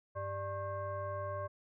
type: tone with frequency modulation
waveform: sine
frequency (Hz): 591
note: D5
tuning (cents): +11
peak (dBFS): -36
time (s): 0.15-1.48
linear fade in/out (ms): 20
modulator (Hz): 493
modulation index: 1.2
effects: none